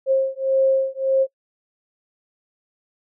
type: beating tone pair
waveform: sine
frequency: 533 / 534.7 Hz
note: C5 / C5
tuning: +32 / +37 cents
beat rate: 1.7 Hz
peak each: -19 / -19 dBFS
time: 0.06-1.27 s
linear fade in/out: 50 ms
effects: noise-tail reverb RT60 0.1 s tail -24 dB re dry